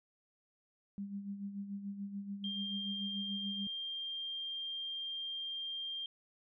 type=tone with tremolo; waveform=sine; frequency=200 Hz; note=G3; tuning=35 cents sharp; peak=-37 dBFS; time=0.98-3.67 s; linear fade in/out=0 ms; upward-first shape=sine; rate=6.9 Hz; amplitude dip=60%
type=tone; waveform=sine; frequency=3191 Hz; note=G7; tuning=30 cents sharp; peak=-38 dBFS; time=2.44-6.06 s; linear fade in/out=2 ms
effects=none